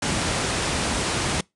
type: low-pass noise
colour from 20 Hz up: pink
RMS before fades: -24 dBFS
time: 0.02-1.41 s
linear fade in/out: 5 ms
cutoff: 10000 Hz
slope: 96 dB/octave
effects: noise-tail reverb RT60 0.2 s tail -25 dB re dry + high-pass 60 Hz 12 dB/octave